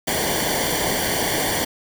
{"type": "noise with comb filter", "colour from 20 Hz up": "pink", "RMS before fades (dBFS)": -22, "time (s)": [0.07, 1.65], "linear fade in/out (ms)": 10, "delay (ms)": 0.77, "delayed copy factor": -0.8, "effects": []}